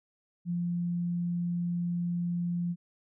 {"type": "tone", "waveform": "sine", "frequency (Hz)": 173.8, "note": "F3", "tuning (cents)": -8, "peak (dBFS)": -28, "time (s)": [0.45, 2.76], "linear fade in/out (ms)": 50, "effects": []}